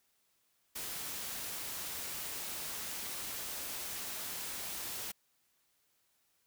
white noise, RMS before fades -41 dBFS, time 0.75-5.12 s, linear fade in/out 10 ms, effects white hiss -75 dBFS RMS until 6.46 s

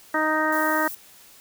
harmonic tone, 311.1 Hz, D#4, in tune, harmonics 1 / 2 / 3 / 4 / 5 / 6, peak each -27 / -27 / -27 / -27 / -27 / -27 dBFS, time 0.14-0.88 s, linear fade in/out 5 ms
violet noise, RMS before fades -35 dBFS, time 0.52-0.95 s, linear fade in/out 5 ms
effects white hiss -50 dBFS RMS until 1.4 s

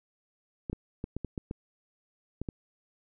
clicks, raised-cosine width 3 ms, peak -21 dBFS, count 9, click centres 0.698 / 0.73 / 1.041 / 1.166 / 1.247 / 1.378 / 1.511 / 2.416 / 2.488 s, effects none

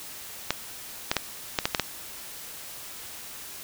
clicks, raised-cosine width 0.2 ms, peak -5 dBFS, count 7, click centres 0.506 / 1.115 / 1.167 / 1.588 / 1.655 / 1.748 / 1.797 s, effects white hiss -41 dBFS RMS until 3.63 s

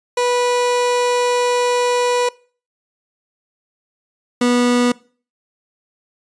30% pulse tone pair in turn, 490 / 244.2 Hz, B4 / B3, -14 / -19 cents, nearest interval octave, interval 1205 cents, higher first, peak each -12 / -10 dBFS, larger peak second, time 0.17-2.29 / 4.41-4.92 s, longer first, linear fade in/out 5 ms, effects noise-tail reverb RT60 0.4 s tail -22 dB re dry + resampled to 22050 Hz

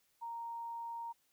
sine tone, 930 Hz, A#5, 4 cents flat, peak -40 dBFS, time 0.21-1.13 s, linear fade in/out 20 ms, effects white hiss -75 dBFS RMS until 1.32 s

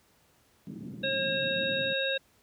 pink band-pass noise, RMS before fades -41 dBFS, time 0.67-1.93 s, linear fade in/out 0 ms, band 140 to 270 Hz, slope 24 dB/octave
harmonic tone, 539 Hz, C#5, 49 cents flat, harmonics 1 / 3 / 5 / 7, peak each -31 / -33 / -35 / -32 dBFS, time 1.03-2.18 s, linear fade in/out 10 ms
effects pink hiss -65 dBFS RMS until 2.42 s + high-pass 60 Hz 12 dB/octave

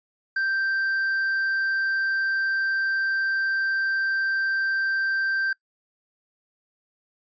triangle tone, 1568 Hz, G6, in tune, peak -20 dBFS, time 0.36-5.53 s, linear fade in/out 5 ms, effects noise-tail reverb RT60 0.1 s tail -22 dB re dry + resampled to 16000 Hz

